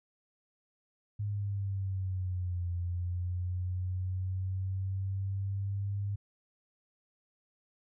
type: exponential two-way sweep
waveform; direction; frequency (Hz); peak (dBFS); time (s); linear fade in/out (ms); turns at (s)
sine; down then up; 103.83 to 87.31 to 101; -31; 1.19-6.16; 10; 2.71
effects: none